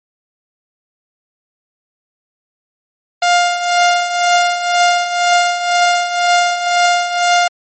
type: tone with tremolo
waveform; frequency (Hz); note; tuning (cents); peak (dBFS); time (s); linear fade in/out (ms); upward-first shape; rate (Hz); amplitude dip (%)
sawtooth; 704; F5; +14; -4; 3.22-7.48; 5; triangle; 2; 70
effects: MP3 32 kbps